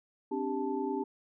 sine tone cluster, 261.8 / 291.8 / 393.4 / 878 Hz, C4 / D4 / G4 / A5, +1 / -11 / +6 / -4 cents, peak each -36 / -36 / -34 / -38 dBFS, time 0.31-1.04 s, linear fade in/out 10 ms, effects none

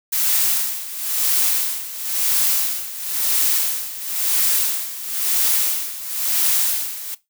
blue noise with tremolo, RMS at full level -17 dBFS, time 0.12-7.15 s, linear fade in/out 10 ms, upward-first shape sine, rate 0.98 Hz, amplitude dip 80%, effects noise-tail reverb RT60 0.2 s tail -18 dB re dry

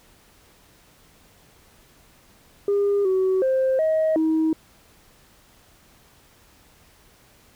sine tone with pitch steps, 403.8 / 376.8 / 525 / 633 / 317.9 Hz, G#4 / F#4 / C5 / D#5 / D#4, -49 / +32 / +6 / +30 / +37 cents, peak -16 dBFS, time 2.68-4.53 s, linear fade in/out 2 ms, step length 370 ms, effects tanh soft clip ceiling -15 dBFS + pink hiss -55 dBFS RMS until 7.55 s

